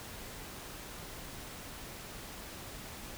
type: silence
effects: pink hiss -46 dBFS RMS until 3.17 s